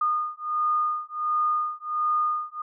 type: beating tone pair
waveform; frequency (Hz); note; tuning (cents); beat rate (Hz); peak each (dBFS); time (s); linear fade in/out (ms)
sine; 1223 / 1224.4; D#6 / D#6; -30 / -28; 1.4; -26; 0.01-2.62; 5
effects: none